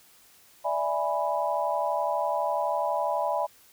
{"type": "chord", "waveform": "sine", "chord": "E dominant seventh", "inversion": "third", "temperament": "equal", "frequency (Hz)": [587.3, 659.3, 830.6, 987.8], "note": ["D5", "E5", "G#5", "B5"], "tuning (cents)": [0, 0, 0, 0], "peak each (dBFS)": -30, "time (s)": [0.64, 3.47], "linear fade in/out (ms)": 20, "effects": ["white hiss -57 dBFS RMS until 3.72 s"]}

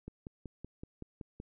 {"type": "click train", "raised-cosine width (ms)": 3, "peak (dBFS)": -30, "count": 8, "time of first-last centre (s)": [0.08, 1.401], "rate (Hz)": 5.3, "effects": []}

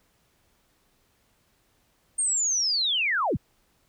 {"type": "linear sweep", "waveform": "sine", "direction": "down", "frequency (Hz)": [8780, 38.89], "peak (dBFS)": -22, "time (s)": [2.18, 3.37], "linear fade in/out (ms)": 10, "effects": ["pink hiss -67 dBFS RMS until 3.88 s"]}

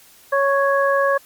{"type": "harmonic tone", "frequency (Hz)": 554.4, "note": "C#5", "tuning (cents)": 0, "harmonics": [1, 2, 3], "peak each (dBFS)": [-17, -20, -22], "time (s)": [0.32, 1.18], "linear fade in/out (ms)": 10, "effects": ["white hiss -49 dBFS RMS until 1.25 s", "Opus 48 kbps"]}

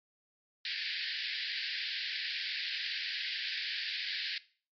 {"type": "band-pass noise", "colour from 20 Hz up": "white", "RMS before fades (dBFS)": -37, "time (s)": [0.65, 4.38], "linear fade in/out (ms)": 2, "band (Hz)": [1600, 4900], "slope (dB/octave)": 96, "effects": ["noise-tail reverb RT60 0.4 s tail -18 dB re dry", "MP3 48 kbps"]}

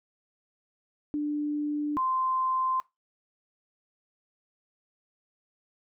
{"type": "tone pair in turn", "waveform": "sine", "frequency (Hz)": [295.9, 1039.4], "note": ["D4", "C6"], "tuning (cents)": [13, -12], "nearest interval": "octave + minor seventh", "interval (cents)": 2175, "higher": "second", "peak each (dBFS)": [-26, -25], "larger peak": "second", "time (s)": [[1.14, 1.97], [1.97, 2.8]], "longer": "neither", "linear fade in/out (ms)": 0, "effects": ["noise-tail reverb RT60 0.2 s tail -20 dB re dry"]}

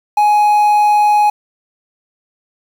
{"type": "tone with quantisation", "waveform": "triangle", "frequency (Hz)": 836, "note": "G#5", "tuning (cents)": 11, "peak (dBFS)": -6, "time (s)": [0.17, 1.3], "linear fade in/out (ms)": 5, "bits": 6, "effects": []}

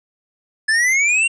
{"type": "exponential sweep", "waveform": "square", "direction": "up", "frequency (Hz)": [1718, 2789], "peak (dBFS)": -14, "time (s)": [0.68, 1.28], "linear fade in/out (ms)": 10, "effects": ["resampled to 22050 Hz"]}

